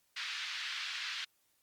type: band-pass noise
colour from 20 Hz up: white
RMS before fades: -40 dBFS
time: 0.16-1.25 s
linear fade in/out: 10 ms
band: 1400 to 4200 Hz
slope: 24 dB/octave
effects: white hiss -74 dBFS RMS until 1.62 s + Opus 48 kbps